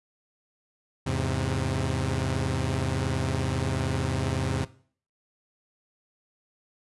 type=chord; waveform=sawtooth; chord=E augmented; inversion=none; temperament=equal with one note detuned; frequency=82.41 / 103.83 / 132.26 Hz; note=E2 / G#2 / B#2; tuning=0 / 0 / +19 cents; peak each=-27 / -28 / -24 dBFS; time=1.06-4.65 s; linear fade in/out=10 ms; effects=noise-tail reverb RT60 0.5 s tail -19 dB re dry + resampled to 24000 Hz